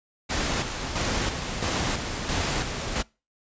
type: noise with tremolo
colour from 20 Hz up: pink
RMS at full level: -26 dBFS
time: 0.29-3.03 s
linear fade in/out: 20 ms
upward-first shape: square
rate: 1.5 Hz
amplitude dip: 45%
effects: noise-tail reverb RT60 0.3 s tail -25 dB re dry + resampled to 16000 Hz